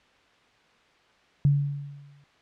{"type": "tone with exponential decay", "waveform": "sine", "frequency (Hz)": 142.5, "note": "C#3", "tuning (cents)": 48, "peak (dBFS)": -15, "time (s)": [1.45, 2.24], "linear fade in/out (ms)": 0, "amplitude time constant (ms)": 170, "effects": ["white hiss -60 dBFS RMS until 2.41 s", "low-pass 3000 Hz 12 dB/octave"]}